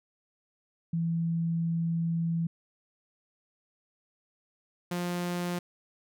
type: tone pair in turn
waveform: sine / sawtooth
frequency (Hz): 166.5 / 176.16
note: E3 / F3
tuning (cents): +18 / +15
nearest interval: minor second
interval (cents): 97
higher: second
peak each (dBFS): -26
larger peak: neither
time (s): 0.93-2.47 / 4.91-5.59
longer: first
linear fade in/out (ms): 5
effects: none